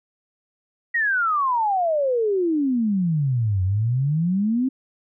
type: exponential two-way sweep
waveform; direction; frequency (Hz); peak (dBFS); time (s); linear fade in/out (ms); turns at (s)
sine; down then up; 1925 to 90.6 to 269.2; -18; 0.94-4.69; 10; 3.63
effects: none